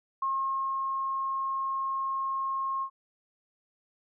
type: tone with ADSR envelope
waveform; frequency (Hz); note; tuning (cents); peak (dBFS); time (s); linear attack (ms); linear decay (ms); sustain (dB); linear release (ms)
sine; 1076; C6; +48; -26; 0.22-2.9; 5; 520; -2; 77
effects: none

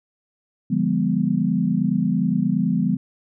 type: chord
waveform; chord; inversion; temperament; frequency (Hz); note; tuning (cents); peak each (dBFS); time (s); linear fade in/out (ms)
sine; D diminished seventh; none; equal with one note detuned; 146.83 / 174.61 / 204.1 / 246.9; D3 / F3 / Ab3 / Cb4; 0 / 0 / -30 / 0; -27 / -22 / -22 / -23; 0.7-2.97; 10
effects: none

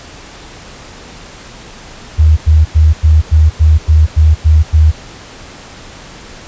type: tone bursts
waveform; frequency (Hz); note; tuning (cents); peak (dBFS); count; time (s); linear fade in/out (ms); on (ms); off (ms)
sine; 77.8; D#2; 0; -3; 10; 2.18-4.917; 20; 190; 93
effects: pink hiss -33 dBFS RMS until 6.47 s + resampled to 16000 Hz

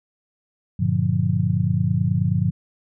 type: chord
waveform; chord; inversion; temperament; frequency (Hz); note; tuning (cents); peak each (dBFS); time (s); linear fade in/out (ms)
sine; G minor seventh; none; just; 98 / 117.6 / 147 / 176.4; G2 / Bb2 / D3 / F3; 0 / +16 / +2 / +18; -23; 0.79-2.51; 10
effects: none

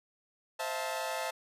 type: chord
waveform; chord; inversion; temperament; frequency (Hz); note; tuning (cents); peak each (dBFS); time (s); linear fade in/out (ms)
sawtooth; F major seventh; second; equal with one note detuned; 523.3 / 647.2 / 698.5 / 880; C5 / E5 / F5 / A5; 0 / -32 / 0 / 0; -36 / -34 / -38 / -34; 0.59-1.31; 10
effects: resampled to 32000 Hz

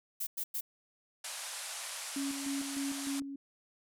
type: noise bursts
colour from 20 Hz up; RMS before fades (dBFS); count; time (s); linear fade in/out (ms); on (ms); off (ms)
violet; -36; 3; 0.2-0.61; 10; 70; 100
type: band-pass noise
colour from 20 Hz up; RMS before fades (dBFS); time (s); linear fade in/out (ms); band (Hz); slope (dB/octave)
white; -42; 1.24-3.2; 5; 560 to 11000; 48
type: tone with tremolo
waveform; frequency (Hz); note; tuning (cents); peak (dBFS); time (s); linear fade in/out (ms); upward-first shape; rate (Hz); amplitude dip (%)
sine; 277.2; C#4; 0; -33; 2.16-3.36; 5; square; 3.3; 50
effects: none

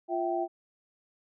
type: tone cluster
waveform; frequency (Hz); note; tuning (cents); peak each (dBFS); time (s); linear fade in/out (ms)
sine; 347.5 / 659 / 775; F4 / E5 / G5; -9 / -1 / -20; -31 / -32 / -32; 0.08-0.48; 50
effects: none

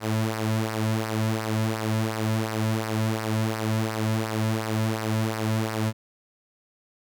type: tone with flanger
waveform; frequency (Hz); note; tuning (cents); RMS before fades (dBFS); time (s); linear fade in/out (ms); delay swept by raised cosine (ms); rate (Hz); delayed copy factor
sawtooth; 110; A2; 0; -26; 0-5.93; 50; 0.28 to 2.68; 2.8; -0.65
effects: none

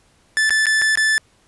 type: tone with dropouts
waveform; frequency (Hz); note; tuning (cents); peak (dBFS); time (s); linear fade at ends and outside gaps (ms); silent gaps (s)
45% pulse; 1750; A6; -10; -14; 0.37-1.18; 0; 0.495-0.506 / 0.657-0.667 / 0.816-0.82 / 0.955-0.974
effects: pink hiss -57 dBFS RMS until 1.47 s + resampled to 24000 Hz

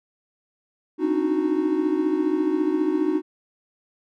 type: tone cluster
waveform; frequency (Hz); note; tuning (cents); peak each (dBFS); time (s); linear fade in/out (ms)
triangle; 268.1 / 297.5 / 312.2 / 368.3; C4 / D4 / D#4 / F#4; +42 / +22 / +6 / -8; -29 / -24 / -21 / -23; 0.98-3.22; 50
effects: none

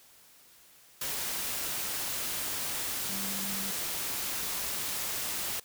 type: tone in noise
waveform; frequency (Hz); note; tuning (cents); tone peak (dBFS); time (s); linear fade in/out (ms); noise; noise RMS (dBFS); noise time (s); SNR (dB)
sine; 196; G3; 0; -40; 3.09-3.71; 5; white; -34; 1.01-5.6; -9
effects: white hiss -58 dBFS RMS until 5.64 s

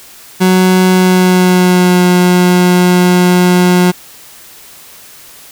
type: tone with pitch glide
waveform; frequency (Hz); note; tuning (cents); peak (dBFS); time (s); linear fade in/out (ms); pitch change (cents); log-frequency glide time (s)
30% pulse; 185 to 179.63; F#3 to F3; 0 to +49; -3; 0.4-3.92; 20; -51; 0.89-2.03
effects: white hiss -36 dBFS RMS until 5.51 s

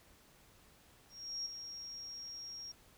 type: tone with ADSR envelope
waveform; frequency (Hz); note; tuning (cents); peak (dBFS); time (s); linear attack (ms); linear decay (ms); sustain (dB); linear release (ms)
sine; 5588; F8; 0; -36; 1.09-2.72; 370; 4; -8; 6
effects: pink hiss -64 dBFS RMS until 2.97 s

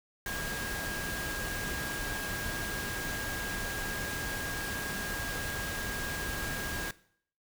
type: tone in noise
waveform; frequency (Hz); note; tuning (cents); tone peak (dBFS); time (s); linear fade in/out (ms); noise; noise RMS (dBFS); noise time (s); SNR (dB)
sine; 1627; G#6; -36; -37; 0.26-6.91; 2; pink; -37; 0.26-6.91; -3
effects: noise-tail reverb RT60 0.6 s tail -19 dB re dry

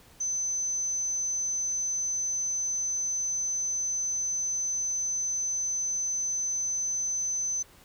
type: tone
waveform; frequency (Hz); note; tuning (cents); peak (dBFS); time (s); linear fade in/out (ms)
sine; 6120; G8; -42; -27; 0.2-7.63; 10
effects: pink hiss -56 dBFS RMS until 7.84 s

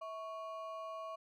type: ring-modulated tone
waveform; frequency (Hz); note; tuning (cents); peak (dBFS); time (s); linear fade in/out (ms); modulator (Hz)
triangle; 880; A5; 0; -37; 0.01-1.16; 10; 230
effects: none

